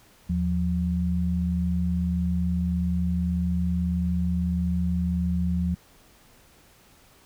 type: tone pair together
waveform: sine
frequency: 79 / 177.35 Hz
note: D#2 / F3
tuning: +27 / +27 cents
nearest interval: octave + major second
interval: 1400 cents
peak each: -26 / -24 dBFS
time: 0.29-5.75 s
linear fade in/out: 10 ms
effects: pink hiss -56 dBFS RMS until 7.25 s